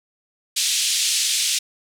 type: band-pass noise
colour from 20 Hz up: pink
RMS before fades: -21 dBFS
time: 0.56-1.59 s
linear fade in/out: 10 ms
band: 3000 to 9700 Hz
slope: 24 dB/octave
effects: none